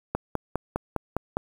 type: click train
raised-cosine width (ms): 1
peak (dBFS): -11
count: 7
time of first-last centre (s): 0.15-1.37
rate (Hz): 4.92
effects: 7-bit